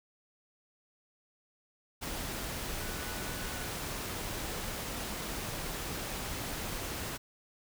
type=tone in noise; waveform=sine; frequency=1480 Hz; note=F#6; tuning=in tune; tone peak=-48 dBFS; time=2.79-3.69 s; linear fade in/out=20 ms; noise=pink; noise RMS=-38 dBFS; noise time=2.01-7.18 s; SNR=-13 dB; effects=none